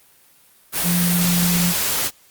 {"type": "tone in noise", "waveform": "sine", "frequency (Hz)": 174.9, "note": "F3", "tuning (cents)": 3, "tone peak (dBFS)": -17, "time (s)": [0.83, 1.74], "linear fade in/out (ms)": 50, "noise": "white", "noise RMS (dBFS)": -21, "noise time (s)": [0.72, 2.11], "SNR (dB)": 1, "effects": ["white hiss -53 dBFS RMS until 2.3 s", "Opus 32 kbps"]}